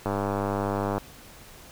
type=click train; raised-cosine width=1 ms; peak=-13 dBFS; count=93; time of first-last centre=0.06-0.98 s; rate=100 Hz; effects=pink hiss -48 dBFS RMS until 1.71 s